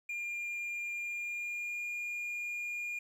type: tone with pitch glide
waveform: triangle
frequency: 2403 to 2421 Hz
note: D7 to D#7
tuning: +39 to -48 cents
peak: -34 dBFS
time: 0.09-2.99 s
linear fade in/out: 5 ms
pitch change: +13 cents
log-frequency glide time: 0.95-1.82 s
effects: 11-bit